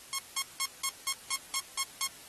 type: tone bursts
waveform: 5% pulse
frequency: 1082 Hz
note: C#6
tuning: 42 cents flat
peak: -19 dBFS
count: 9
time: 0.13-2.065 s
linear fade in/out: 0 ms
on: 55 ms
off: 180 ms
effects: white hiss -51 dBFS RMS until 2.28 s + AAC 32 kbps